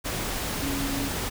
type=tone in noise; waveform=sine; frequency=277.2 Hz; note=C#4; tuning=in tune; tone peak=-29 dBFS; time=0.61-1.09 s; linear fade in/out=20 ms; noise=pink; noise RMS=-30 dBFS; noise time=0.04-1.3 s; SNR=-2 dB; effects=none